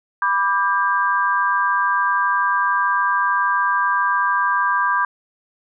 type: chord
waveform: sine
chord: G major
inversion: first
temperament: equal with one note detuned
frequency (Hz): 987.8 / 1174.7 / 1596.3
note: B5 / D6 / G6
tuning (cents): 0 / 0 / +31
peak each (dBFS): -20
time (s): 0.22-5.05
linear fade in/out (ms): 2
effects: none